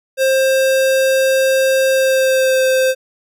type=tone with pitch glide; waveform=square; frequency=530 to 521.5 Hz; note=C5 to C5; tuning=+22 to -6 cents; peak=-12 dBFS; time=0.17-2.95 s; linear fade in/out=50 ms; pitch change=-28 cents; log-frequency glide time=1.91-2.66 s; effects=none